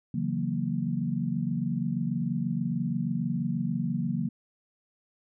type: chord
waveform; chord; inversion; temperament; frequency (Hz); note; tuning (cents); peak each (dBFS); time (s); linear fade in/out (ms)
sine; F# dominant seventh; second; equal; 138.59 / 164.81 / 185 / 233.1; C#3 / E3 / F#3 / A#3; 0 / 0 / 0 / 0; -33 / -32 / -32 / -31; 0.14-4.29; 5
effects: none